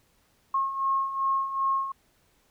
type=beating tone pair; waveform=sine; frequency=1080 / 1082.6 Hz; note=C#6 / C#6; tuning=-45 / -41 cents; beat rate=2.6 Hz; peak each=-31 / -25 dBFS; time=0.54-1.92 s; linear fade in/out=5 ms; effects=pink hiss -66 dBFS RMS until 2.5 s